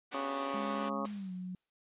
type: chord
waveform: 5% pulse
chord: G major seventh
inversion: first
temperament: equal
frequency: 246.9 / 293.7 / 370 / 392 Hz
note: B3 / D4 / F#4 / G4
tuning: 0 / 0 / 0 / 0 cents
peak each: -37 / -38 / -37 / -37 dBFS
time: 0.11-0.9 s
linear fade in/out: 20 ms
type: harmonic tone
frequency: 138 Hz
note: C#3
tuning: 7 cents flat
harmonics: 2 / 3 / 4 / 5 / 6 / 7 / 8 / 9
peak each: -41 / -46 / -40 / -46 / -46 / -48 / -39 / -43 dBFS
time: 0.14-1.06 s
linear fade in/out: 2 ms
type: tone with pitch glide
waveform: sine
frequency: 207.7 to 182.91 Hz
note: G#3 to F#3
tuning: 0 to -20 cents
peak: -38 dBFS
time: 0.54-1.55 s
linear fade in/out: 2 ms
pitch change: -220 cents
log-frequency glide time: 1.12-1.32 s
type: noise with exponential decay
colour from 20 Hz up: white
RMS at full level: -47 dBFS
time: 1.05-1.7 s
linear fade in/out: 0 ms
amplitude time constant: 140 ms
effects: resampled to 8000 Hz